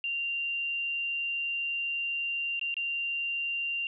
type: tone with dropouts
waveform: sine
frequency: 2776 Hz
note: F7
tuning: 11 cents flat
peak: -29 dBFS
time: 0.04-3.87 s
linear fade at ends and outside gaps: 1 ms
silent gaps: 2.595-2.613 / 2.742-2.767 s
effects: none